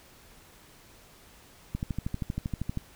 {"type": "click train", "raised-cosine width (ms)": 5, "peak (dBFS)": -18, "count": 14, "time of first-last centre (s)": [1.75, 2.774], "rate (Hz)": 12.7, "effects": ["pink hiss -55 dBFS RMS until 2.95 s"]}